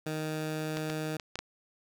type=tone; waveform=15% pulse; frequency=155.56 Hz; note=D#3; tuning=in tune; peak=-26 dBFS; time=0.06-1.17 s; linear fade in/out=5 ms
type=clicks; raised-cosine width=0.2 ms; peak=-18 dBFS; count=5; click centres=0.771 / 0.9 / 1.198 / 1.356 / 1.39 s
effects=none